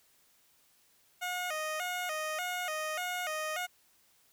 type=tone with vibrato; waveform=15% pulse; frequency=669 Hz; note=E5; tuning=25 cents sharp; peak=-27 dBFS; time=1.21-3.67 s; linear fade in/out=20 ms; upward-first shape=square; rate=1.7 Hz; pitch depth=130 cents each way; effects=white hiss -67 dBFS RMS until 4.32 s